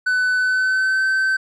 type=tone with pitch glide; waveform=triangle; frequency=1500 to 1542.2 Hz; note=F#6 to G6; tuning=+23 to -29 cents; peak=-14 dBFS; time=0.06-1.37 s; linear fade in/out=10 ms; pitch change=+48 cents; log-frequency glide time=0.34-1.05 s; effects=resampled to 24000 Hz